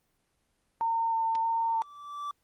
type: tone with vibrato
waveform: sine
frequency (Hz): 908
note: A#5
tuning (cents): -46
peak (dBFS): -25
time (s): 0.81-1.82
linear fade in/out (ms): 0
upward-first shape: square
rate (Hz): 1.6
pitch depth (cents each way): 9
type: tone with exponential growth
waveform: triangle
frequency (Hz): 1163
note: D6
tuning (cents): -17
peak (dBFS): -29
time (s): 1.29-2.31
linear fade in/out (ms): 2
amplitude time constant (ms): 220
type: clicks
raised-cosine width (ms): 0.2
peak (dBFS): -27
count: 2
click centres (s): 1.351 / 1.355
effects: pink hiss -74 dBFS RMS until 2.43 s + Opus 24 kbps